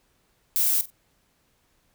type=noise with echo; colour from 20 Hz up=violet; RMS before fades=-22 dBFS; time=0.56-0.81 s; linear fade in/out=0 ms; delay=46 ms; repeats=2; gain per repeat=-15 dB; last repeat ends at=0.902 s; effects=pink hiss -67 dBFS RMS until 1.94 s